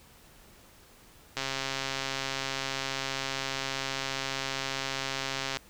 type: click train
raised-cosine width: 0.2 ms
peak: -14 dBFS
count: 568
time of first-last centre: 1.37-5.57 s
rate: 135 Hz
effects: pink hiss -56 dBFS RMS until 5.69 s